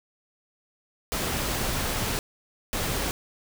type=noise bursts at uneven times; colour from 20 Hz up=pink; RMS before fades=-28 dBFS; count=2; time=1.12-2.19 / 2.73-3.11 s; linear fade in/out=0 ms; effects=none